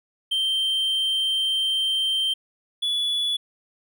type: tone pair in turn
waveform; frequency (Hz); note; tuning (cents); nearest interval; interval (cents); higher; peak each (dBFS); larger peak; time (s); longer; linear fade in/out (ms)
triangle; 3136 / 3424; G7 / A7; 0 / -48; major second; 152; second; -19 / -20; first; 0.31-2.34 / 2.82-3.37; first; 10
effects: none